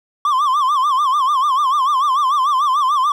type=tone with vibrato; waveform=triangle; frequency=1108.7 Hz; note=C#6; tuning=in tune; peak=-11 dBFS; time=0.25-3.12 s; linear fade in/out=2 ms; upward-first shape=sine; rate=6.8 Hz; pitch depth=150 cents each way; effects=none